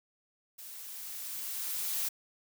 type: noise with level ramp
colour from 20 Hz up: blue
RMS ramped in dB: -47 to -32 dBFS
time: 0.58-2.09 s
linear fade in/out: 10 ms
effects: none